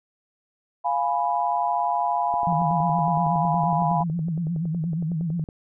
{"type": "chord", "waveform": "sine", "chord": "F diminished", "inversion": "none", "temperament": "equal", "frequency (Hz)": [698.5, 830.6, 987.8], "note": ["F5", "Ab5", "Cb6"], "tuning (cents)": [0, 0, 0], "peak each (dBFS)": -25, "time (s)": [0.84, 4.04], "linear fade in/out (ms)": 20}
{"type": "click train", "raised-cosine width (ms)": 2, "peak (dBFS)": -26, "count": 35, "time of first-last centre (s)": [2.34, 5.488], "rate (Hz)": 10.8}
{"type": "tone with vibrato", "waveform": "sine", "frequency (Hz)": 164.81, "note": "E3", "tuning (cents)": 0, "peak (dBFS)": -23, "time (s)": [2.47, 5.44], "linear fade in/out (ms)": 0, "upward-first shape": "sine", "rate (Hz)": 8.4, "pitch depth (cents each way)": 110}
{"effects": []}